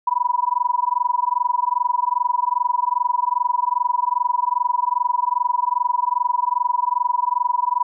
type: tone with amplitude modulation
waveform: sine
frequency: 980 Hz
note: B5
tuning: 14 cents flat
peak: -13 dBFS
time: 0.07-7.83 s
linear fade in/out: 5 ms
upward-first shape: sine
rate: 22.5 Hz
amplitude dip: 100%
effects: none